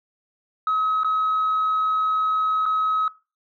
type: tone with dropouts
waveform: sine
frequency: 1277 Hz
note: D#6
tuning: 45 cents sharp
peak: -17 dBFS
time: 0.67-3.08 s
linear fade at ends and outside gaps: 2 ms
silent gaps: 1.034-1.045 / 2.656-2.661 s
effects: noise-tail reverb RT60 0.3 s tail -21 dB re dry + tanh soft clip ceiling -16 dBFS